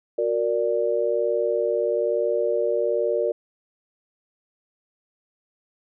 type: chord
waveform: sine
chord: Gb augmented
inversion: none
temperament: equal with one note detuned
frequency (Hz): 366.8 / 466.2 / 587.3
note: Gb4 / Bb4 / D5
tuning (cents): -15 / 0 / 0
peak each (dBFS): -27 / -23 / -24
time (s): 0.18-3.32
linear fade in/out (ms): 5
effects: none